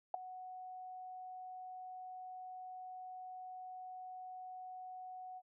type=tone with ADSR envelope; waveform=sine; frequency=740 Hz; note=F#5; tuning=in tune; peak=-29 dBFS; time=0.14-5.42 s; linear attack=3 ms; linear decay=8 ms; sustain=-17 dB; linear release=47 ms; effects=none

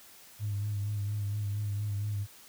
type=tone with vibrato; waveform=sine; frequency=103 Hz; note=G#2; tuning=14 cents flat; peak=-29 dBFS; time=0.39-2.27 s; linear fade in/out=50 ms; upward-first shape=sine; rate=4.3 Hz; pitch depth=40 cents each way; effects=tanh soft clip ceiling -25 dBFS + white hiss -54 dBFS RMS until 2.48 s

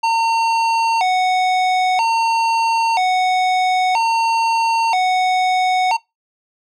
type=tone with vibrato; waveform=square; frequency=821 Hz; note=G#5; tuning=20 cents flat; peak=-14 dBFS; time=0.03-5.97 s; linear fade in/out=10 ms; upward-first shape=square; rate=0.51 Hz; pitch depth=180 cents each way; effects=noise-tail reverb RT60 0.2 s tail -22 dB re dry + low-pass 5000 Hz 12 dB/octave

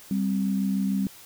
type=tone pair together; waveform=sine; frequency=196 / 262.7 Hz; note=G3 / C4; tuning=0 / +7 cents; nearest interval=perfect fourth; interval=507 cents; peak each=-23 / -30 dBFS; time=0.11-1.07 s; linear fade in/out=2 ms; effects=white hiss -48 dBFS RMS until 1.25 s

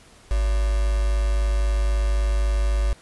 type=tone with quantisation; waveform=sine; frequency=51.91 Hz; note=G#1; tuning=in tune; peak=-18 dBFS; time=0.31-2.93 s; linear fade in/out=0 ms; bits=5; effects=pink hiss -51 dBFS RMS until 3.01 s + resampled to 24000 Hz

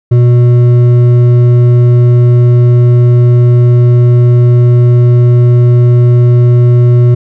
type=tone with hard clipping; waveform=sine; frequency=121.6 Hz; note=B2; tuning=26 cents flat; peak=-4 dBFS; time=0.11-7.15 s; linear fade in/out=10 ms; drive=7 dB; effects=none

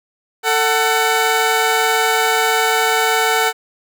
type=tone pair together; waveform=15% pulse; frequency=445.4 / 749.1 Hz; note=A4 / F#5; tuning=+21 / +21 cents; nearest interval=major sixth; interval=900 cents; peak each=-10 dBFS; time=0.43-3.53 s; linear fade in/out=50 ms; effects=none

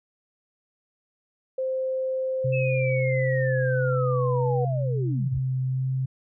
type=tone with pitch glide; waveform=sine; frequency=522 to 487 Hz; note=C5 to B4; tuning=-4 to -24 cents; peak=-24 dBFS; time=1.58-4.65 s; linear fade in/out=5 ms; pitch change=-120 cents; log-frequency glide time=3.45-4.54 s
type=tone with vibrato; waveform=sine; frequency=130.5 Hz; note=C3; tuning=4 cents flat; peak=-23 dBFS; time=2.44-6.06 s; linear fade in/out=10 ms; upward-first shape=sine; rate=1.5 Hz; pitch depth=11 cents each way
type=linear sweep; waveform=sine; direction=down; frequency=2632 to 41.2 Hz; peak=-30 dBFS; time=2.52-5.4 s; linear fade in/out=20 ms
effects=none

